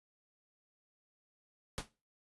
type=noise with exponential decay; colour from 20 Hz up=pink; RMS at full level=-35 dBFS; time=1.78-1.89 s; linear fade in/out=0 ms; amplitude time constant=23 ms; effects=noise-tail reverb RT60 0.3 s tail -19 dB re dry + resampled to 24000 Hz